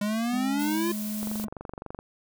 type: exponential sweep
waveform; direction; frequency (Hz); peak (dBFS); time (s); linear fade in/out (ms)
square; up; 203.3 to 349.2; -26; 0.01-0.92; 5
type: tone with pitch glide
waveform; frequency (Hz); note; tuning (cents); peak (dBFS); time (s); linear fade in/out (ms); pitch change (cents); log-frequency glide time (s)
triangle; 208.1 to 213.5; G#3 to G#3; +4 to +48; -28; 0.32-1.48; 20; +44; 0.42-1.3
type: noise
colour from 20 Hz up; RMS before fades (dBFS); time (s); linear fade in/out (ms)
blue; -38; 0.59-1.45; 10
type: click train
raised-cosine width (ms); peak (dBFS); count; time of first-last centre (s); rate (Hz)
1; -23; 19; 1.23-1.989; 23.7
effects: none